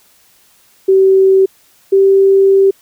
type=tone pair in turn; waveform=sine; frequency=383.5 / 389.5 Hz; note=G4 / G4; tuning=-38 / -11 cents; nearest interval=unison; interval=27 cents; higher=second; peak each=-5 dBFS; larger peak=neither; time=0.88-1.46 / 1.92-2.71 s; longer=second; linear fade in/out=10 ms; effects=white hiss -50 dBFS RMS until 2.81 s